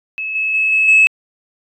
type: tone with level steps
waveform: sine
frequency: 2591 Hz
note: E7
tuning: 30 cents flat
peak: -20 / -15 / -12 / -10 / -5 dBFS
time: 0.18-1.07 s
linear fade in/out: 0 ms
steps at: 0.35 / 0.54 / 0.72 / 0.88 s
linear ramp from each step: 5 ms
effects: tanh soft clip ceiling -3 dBFS